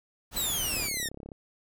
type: noise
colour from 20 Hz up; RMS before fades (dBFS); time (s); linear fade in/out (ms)
pink; -38; 0.31-0.9; 50
type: exponential sweep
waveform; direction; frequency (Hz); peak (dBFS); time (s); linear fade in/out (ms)
10% pulse; down; 4066 to 1786; -21; 0.36-1.09; 10
type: click train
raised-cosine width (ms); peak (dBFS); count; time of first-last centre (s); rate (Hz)
2; -29; 21; 0.74-1.318; 34.6
effects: none